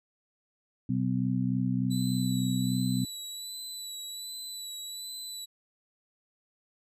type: harmonic tone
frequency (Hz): 63.4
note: B1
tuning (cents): +46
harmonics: 2 / 3 / 4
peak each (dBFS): -30 / -30 / -30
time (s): 0.89-3.05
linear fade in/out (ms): 5
type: tone with vibrato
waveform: 25% pulse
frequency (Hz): 3959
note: B7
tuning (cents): +3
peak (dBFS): -33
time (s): 1.9-5.46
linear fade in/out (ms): 20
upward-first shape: sine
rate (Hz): 1.3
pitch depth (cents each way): 28
effects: none